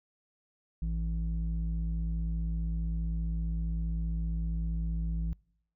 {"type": "tone with low-pass filter", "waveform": "square", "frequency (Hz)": 55.3, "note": "A1", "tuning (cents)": 9, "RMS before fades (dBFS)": -32, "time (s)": [0.82, 5.33], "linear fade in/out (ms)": 0, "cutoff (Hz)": 140, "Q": 2.8, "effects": ["noise-tail reverb RT60 0.7 s tail -26 dB re dry"]}